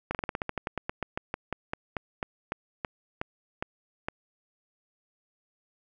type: slowing click train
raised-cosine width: 0.5 ms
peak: -15 dBFS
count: 24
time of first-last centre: 0.11-4.085 s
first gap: 38 ms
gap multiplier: 1.12
effects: none